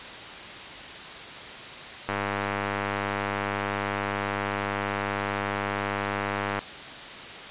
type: click train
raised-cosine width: 0.5 ms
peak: -12 dBFS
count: 451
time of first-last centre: 2.09-6.59 s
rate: 100 Hz
effects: white hiss -39 dBFS RMS until 7.5 s + resampled to 8000 Hz